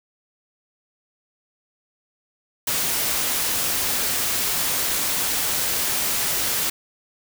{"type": "noise", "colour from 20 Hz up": "white", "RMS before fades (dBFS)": -23, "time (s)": [2.67, 6.7], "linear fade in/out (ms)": 5, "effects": []}